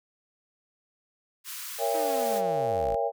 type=high-pass noise; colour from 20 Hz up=white; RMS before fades=-38 dBFS; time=1.44-2.42 s; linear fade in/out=50 ms; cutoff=1000 Hz; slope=96 dB/octave
type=chord; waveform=sine; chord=A# diminished seventh; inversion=none; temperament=just; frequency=466.2 / 559.4 / 671.3 / 805.5 Hz; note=A#4 / C#5 / E5 / G5; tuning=0 / +16 / +31 / +47 cents; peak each=-30 dBFS; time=1.78-3.12 s; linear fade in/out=50 ms
type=linear sweep; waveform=sawtooth; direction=down; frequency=326.1 to 38.89 Hz; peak=-32 dBFS; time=1.94-2.96 s; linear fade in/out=10 ms
effects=none